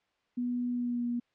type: tone with pitch glide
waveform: sine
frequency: 244.7 to 239.9 Hz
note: B3 to A#3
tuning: -16 to +50 cents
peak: -29 dBFS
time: 0.37-1.2 s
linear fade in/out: 10 ms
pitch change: -34 cents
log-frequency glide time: 0.71-1.05 s
effects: white hiss -74 dBFS RMS until 1.34 s + low-pass 3000 Hz 12 dB/octave